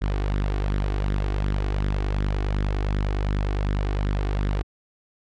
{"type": "tone with flanger", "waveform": "sawtooth", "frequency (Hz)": 49.88, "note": "G1", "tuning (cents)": 31, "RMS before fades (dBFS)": -24, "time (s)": [0.01, 4.63], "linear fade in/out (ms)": 20, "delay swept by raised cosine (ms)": [0.55, 2.75], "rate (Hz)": 2.7, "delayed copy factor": 0.5, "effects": ["low-pass 4000 Hz 12 dB/octave"]}